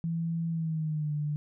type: tone with pitch glide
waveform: sine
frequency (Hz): 166 to 148.75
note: E3 to D3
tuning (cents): +12 to +22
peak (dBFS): -28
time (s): 0.04-1.36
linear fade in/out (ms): 0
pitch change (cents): -190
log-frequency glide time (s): 0.49-1.13
effects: none